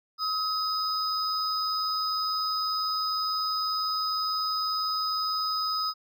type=tone pair together; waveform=triangle; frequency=1275 / 5007 Hz; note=D#6 / D#8; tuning=+42 / +10 cents; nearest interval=2 octaves; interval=2368 cents; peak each=-27 / -28 dBFS; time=0.18-5.94 s; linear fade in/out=50 ms; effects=none